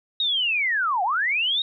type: linear two-way sweep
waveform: sine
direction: down then up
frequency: 3800 to 700 to 3800 Hz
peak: -20 dBFS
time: 0.2-1.62 s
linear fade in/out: 2 ms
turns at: 1.03 s
effects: none